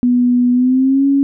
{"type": "tone with pitch glide", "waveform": "sine", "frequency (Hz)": [245.6, 277.3], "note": ["B3", "C#4"], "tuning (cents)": [-9, 1], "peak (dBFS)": -9, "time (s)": [0.03, 1.23], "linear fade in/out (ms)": 0, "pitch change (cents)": 210, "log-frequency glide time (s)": [0.52, 1.06], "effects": []}